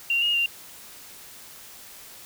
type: tone with pitch steps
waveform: sine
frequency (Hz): 2767 / 2856 / 2780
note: F7 / F7 / F7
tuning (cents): -17 / +38 / -9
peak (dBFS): -20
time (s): 0.1-0.46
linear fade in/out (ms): 2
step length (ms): 120
effects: white hiss -45 dBFS RMS until 2.25 s